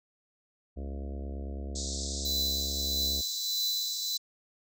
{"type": "harmonic tone", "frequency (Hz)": 69.1, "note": "C#2", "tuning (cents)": -5, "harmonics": [1, 3, 4, 5, 6, 7, 8, 9, 10], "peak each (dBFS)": [-35, -45, -47, -49, -51, -52, -53, -54, -55], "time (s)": [0.76, 3.22], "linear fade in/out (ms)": 20}
{"type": "band-pass noise", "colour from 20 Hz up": "white", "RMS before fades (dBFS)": -38, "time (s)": [1.75, 4.18], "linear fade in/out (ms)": 10, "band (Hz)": [3700, 7900], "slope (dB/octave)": 96}
{"type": "tone with tremolo", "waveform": "square", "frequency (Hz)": 4000, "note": "B7", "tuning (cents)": 21, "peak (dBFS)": -28, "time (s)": [2.25, 4.17], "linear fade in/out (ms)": 2, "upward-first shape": "triangle", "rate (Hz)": 1.6, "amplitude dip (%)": 60}
{"effects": []}